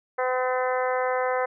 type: harmonic tone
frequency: 254.5 Hz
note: C4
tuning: 48 cents flat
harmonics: 2 / 3 / 4 / 5 / 6 / 7 / 8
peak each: -25 / -29 / -31 / -33 / -35 / -36 / -37 dBFS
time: 0.18-1.46 s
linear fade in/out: 10 ms
effects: none